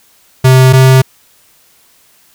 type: tone pair in turn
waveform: square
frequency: 130 / 131.06 Hz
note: C3 / C3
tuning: -11 / +3 cents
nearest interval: unison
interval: 14 cents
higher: second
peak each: -3 dBFS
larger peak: neither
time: 0.44-0.73 / 0.73-1.02 s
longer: neither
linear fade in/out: 10 ms
effects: white hiss -48 dBFS RMS until 2.34 s